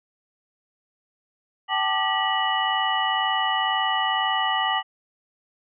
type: tone cluster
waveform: sine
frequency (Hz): 770 / 872 / 1184 / 1934 / 2941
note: G5 / A5 / D6 / B6 / F#7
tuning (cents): -31 / -16 / +14 / -37 / -11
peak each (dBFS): -27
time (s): 1.68-4.83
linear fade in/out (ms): 50
effects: none